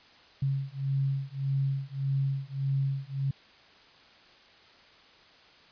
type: beating tone pair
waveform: sine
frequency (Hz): 136 / 137.7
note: C#3 / C#3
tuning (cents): -33 / -11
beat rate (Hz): 1.7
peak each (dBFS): -30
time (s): 0.42-3.31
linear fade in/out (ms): 5
effects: white hiss -56 dBFS RMS until 5.71 s + resampled to 11025 Hz